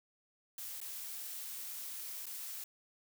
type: noise with dropouts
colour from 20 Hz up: blue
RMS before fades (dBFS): -44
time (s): 0.58-2.64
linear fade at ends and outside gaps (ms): 1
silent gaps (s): 0.803-0.814 / 2.257-2.266
effects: none